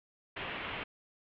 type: low-pass noise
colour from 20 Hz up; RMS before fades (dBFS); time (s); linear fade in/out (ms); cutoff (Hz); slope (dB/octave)
white; -40; 0.36-0.84; 10; 3100; 48
effects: none